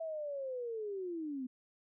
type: linear sweep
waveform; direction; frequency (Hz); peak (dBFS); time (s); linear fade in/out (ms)
sine; down; 659.3 to 246.9; -37; 0-1.47; 10
effects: none